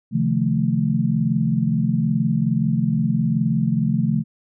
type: chord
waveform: sine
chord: F dominant seventh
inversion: second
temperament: equal with one note detuned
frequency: 133.18 / 155.56 / 174.61 / 220 Hz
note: C3 / Eb3 / F3 / A3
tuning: +31 / 0 / 0 / 0 cents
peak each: -23 / -23 / -23 / -21 dBFS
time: 0.11-4.24 s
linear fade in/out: 50 ms
effects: none